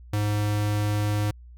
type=tone; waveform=square; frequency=104.4 Hz; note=G#2; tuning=10 cents sharp; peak=-23 dBFS; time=0.13-1.31 s; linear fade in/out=5 ms; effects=added 60 Hz sine -43 dBFS peak until 1.57 s